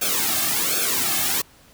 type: noise with flanger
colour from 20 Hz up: white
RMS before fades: -22 dBFS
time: 0.01-1.42 s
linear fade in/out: 10 ms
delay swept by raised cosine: 1 to 2.1 ms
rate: 1.3 Hz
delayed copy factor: -0.95
effects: pink hiss -52 dBFS RMS until 1.73 s